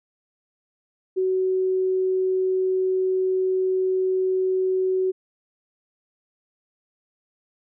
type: tone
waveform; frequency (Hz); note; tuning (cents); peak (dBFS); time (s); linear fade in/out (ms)
sine; 374.5; F#4; +21; -19; 1.16-5.12; 20
effects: none